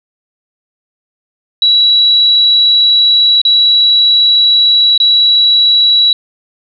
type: tone with dropouts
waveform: sine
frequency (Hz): 3911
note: B7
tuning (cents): -18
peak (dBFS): -5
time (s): 1.62-6.13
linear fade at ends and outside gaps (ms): 2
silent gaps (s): 3.416-3.451 / 4.978-5.001
effects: none